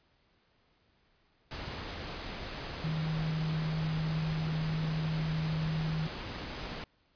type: tone in noise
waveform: sine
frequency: 158 Hz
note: D#3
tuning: 27 cents sharp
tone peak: -30 dBFS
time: 2.84-6.07 s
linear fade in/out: 2 ms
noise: pink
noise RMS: -40 dBFS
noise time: 1.51-6.84 s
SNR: +7 dB
effects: pink hiss -70 dBFS RMS until 7.15 s + resampled to 11025 Hz